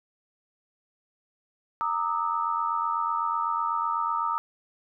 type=tone cluster; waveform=sine; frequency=927 / 1202 / 1290 Hz; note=A#5 / D6 / E6; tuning=-10 / +40 / -38 cents; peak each=-29 dBFS; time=1.81-4.38 s; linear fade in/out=0 ms; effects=none